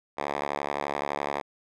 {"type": "tone with band-pass filter", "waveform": "5% pulse", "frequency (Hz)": 71.7, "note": "D2", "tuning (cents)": -41, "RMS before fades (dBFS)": -31, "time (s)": [0.17, 1.42], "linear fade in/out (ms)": 20, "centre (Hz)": 1100, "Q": 0.94, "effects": []}